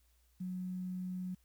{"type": "tone with quantisation", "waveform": "sine", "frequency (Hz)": 183.5, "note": "F#3", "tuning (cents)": -14, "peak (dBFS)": -37, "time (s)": [0.4, 1.35], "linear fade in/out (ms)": 10, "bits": 11, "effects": ["added 60 Hz sine -68 dBFS peak until 1.44 s", "white hiss -75 dBFS RMS until 1.44 s"]}